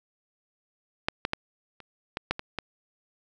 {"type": "clicks", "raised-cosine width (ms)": 0.3, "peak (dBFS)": [-8, -10, -10, -29, -14, -9, -18, -14], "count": 8, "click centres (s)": [1.085, 1.251, 1.334, 1.803, 2.171, 2.31, 2.394, 2.587], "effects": []}